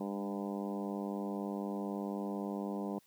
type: harmonic tone with a mistuned harmonic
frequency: 100 Hz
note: G2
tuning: 35 cents sharp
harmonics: 2 / 3 / 4 / 5 / 6 / 7 / 8 / 9 / 10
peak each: -38 / -42 / -44 / -46 / -48 / -49 / -50 / -51 / -52 dBFS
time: 0-2.99 s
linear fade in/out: 5 ms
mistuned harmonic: 2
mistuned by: +17 cents
effects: white hiss -68 dBFS RMS until 3.06 s